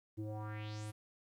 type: tone with low-pass filter sweep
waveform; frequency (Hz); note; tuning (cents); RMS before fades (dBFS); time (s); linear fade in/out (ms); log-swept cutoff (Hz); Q
square; 106.6; G#2; +46; -43; 0.17-0.92; 20; 290 to 12000; 3.5
effects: 12-bit